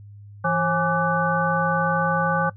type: harmonic tone with a mistuned harmonic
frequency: 166.7 Hz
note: E3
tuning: 20 cents sharp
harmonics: 1 / 3 / 5 / 7 / 9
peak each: -25 / -25 / -25 / -25 / -25 dBFS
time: 0.44-2.5 s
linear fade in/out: 10 ms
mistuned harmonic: 3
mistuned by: +130 cents
effects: noise-tail reverb RT60 0.1 s tail -20 dB re dry + added 102 Hz sine -40 dBFS peak until 2.56 s